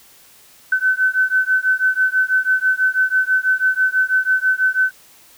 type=beating tone pair; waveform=sine; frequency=1517 / 1523.1 Hz; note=F#6 / F#6; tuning=+43 / +50 cents; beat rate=6.1 Hz; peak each=-17 dBFS; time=0.72-4.91 s; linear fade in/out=5 ms; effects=white hiss -48 dBFS RMS until 5.37 s